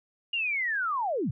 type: linear sweep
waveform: sine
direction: down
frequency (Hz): 2861 to 93.8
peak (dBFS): -26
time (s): 0.33-1.31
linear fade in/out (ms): 5
effects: none